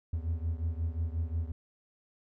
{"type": "beating tone pair", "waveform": "triangle", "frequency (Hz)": [80.1, 85.7], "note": ["E2", "F2"], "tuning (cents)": [-49, -32], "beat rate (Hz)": 5.6, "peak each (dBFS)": [-30, -33], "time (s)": [0.13, 1.52], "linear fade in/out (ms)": 5, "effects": []}